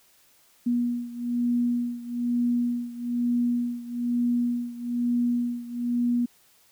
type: beating tone pair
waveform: sine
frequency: 240.6 / 241.7 Hz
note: B3 / B3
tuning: -45 / -37 cents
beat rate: 1.1 Hz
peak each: -25 / -28 dBFS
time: 0.66-6.26 s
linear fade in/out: 10 ms
effects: white hiss -60 dBFS RMS until 6.71 s